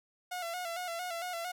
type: tone with vibrato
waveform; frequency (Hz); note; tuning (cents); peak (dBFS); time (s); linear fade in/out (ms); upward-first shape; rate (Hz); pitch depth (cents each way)
sawtooth; 698.5; F5; 0; -32; 0.31-1.52; 10; square; 4.4; 61
effects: none